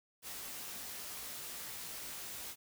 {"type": "noise with comb filter", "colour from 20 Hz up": "white", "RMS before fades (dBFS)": -45, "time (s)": [0.22, 2.56], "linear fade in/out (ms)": 50, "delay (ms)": 17, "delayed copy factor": 0.7, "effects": []}